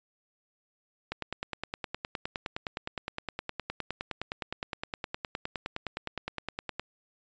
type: click train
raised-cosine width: 0.3 ms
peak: -17 dBFS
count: 56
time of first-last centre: 1.12-6.796 s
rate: 9.69 Hz
effects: resampled to 16000 Hz